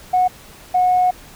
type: tone pair in turn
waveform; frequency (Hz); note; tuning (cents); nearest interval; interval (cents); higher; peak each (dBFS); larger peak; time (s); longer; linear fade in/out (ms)
sine; 733 / 729.4; F#5 / F#5; -16 / -25; unison; 9; first; -11; neither; 0.13-0.28 / 0.74-1.11; second; 10
effects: tanh soft clip ceiling -7 dBFS + pink hiss -42 dBFS RMS until 1.35 s